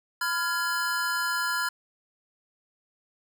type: chord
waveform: square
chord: F diminished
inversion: second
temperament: just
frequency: 1005.8 / 1396.9 / 1676.3 Hz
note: Cb6 / F6 / Ab6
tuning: +31 / 0 / +16 cents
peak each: -33 / -29 / -32 dBFS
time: 0.21-1.69 s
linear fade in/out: 5 ms
effects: none